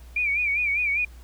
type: tone with vibrato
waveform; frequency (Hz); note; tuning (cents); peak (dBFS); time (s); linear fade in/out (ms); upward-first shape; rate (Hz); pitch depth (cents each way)
sine; 2349; D7; 0; -21; 0.16-1.05; 5; sine; 5; 95
effects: added 60 Hz sine -42 dBFS peak until 1.23 s + pink hiss -55 dBFS RMS until 1.23 s